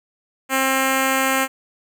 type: tone with notch filter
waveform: 5% pulse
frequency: 265.9 Hz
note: C4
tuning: 28 cents sharp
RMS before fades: -19 dBFS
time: 0.49-1.48 s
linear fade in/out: 50 ms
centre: 3700 Hz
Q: 1.9
effects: none